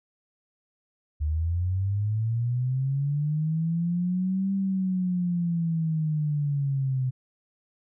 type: linear two-way sweep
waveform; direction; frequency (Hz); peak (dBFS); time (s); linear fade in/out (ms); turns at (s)
sine; up then down; 73.42 to 196 to 127.4; -23; 1.2-7.11; 20; 4.53
effects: none